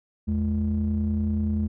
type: ring-modulated tone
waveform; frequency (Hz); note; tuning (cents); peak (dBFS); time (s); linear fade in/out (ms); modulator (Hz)
triangle; 65.9; C2; +13; -17; 0.27-1.68; 20; 147
effects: none